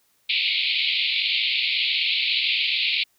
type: band-pass noise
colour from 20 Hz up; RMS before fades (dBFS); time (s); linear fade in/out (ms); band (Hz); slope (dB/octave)
pink; -23; 0.29-3.04; 10; 2200 to 4400; 96
effects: white hiss -65 dBFS RMS until 3.18 s